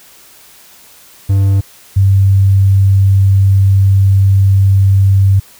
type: tone pair in turn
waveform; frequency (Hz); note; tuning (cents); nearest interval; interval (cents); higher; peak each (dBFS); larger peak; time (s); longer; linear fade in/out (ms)
triangle / sine; 98 / 97.44; G2 / G2; 0 / -10; unison; 10; first; -5; neither; 1.29-1.61 / 1.96-5.4; second; 10
effects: white hiss -41 dBFS RMS until 5.59 s